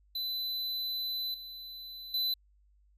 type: tone with level steps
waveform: square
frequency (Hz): 4010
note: B7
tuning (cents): +26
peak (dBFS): -33 / -43 / -29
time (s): 0.15-2.34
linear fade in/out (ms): 5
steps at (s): 1.34 / 2.14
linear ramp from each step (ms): 2
effects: added 50 Hz sine -62 dBFS peak until 2.97 s